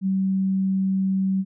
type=tone; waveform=sine; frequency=191.4 Hz; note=G3; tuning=41 cents flat; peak=-19 dBFS; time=0.01-1.45 s; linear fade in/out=50 ms; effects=none